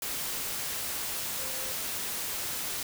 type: tone in noise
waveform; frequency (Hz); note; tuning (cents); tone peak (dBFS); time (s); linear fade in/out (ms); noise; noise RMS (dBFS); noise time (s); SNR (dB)
sine; 523.3; C5; 0; -45; 1.38-1.72; 2; white; -34; 0.02-2.83; -14
effects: none